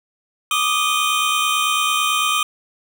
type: tone cluster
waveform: square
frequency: 1173 / 1242 / 2467 / 3121 Hz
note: D6 / D#6 / D#7 / G7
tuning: -2 / -3 / -15 / -8 cents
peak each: -23 dBFS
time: 0.51-2.43 s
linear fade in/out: 2 ms
effects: none